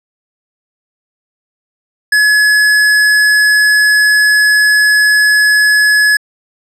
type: tone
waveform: square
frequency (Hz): 1698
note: G#6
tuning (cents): +38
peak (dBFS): -7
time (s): 2.12-6.17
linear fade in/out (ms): 5
effects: low-pass 10000 Hz 12 dB/octave